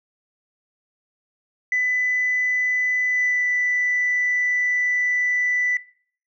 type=tone with pitch glide; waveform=sine; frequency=1999 to 1982.9 Hz; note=B6 to B6; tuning=+20 to +6 cents; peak=-17 dBFS; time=1.72-5.77 s; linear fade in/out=2 ms; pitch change=-14 cents; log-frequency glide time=3.08-3.45 s; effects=noise-tail reverb RT60 0.5 s tail -19 dB re dry + tanh soft clip ceiling -14 dBFS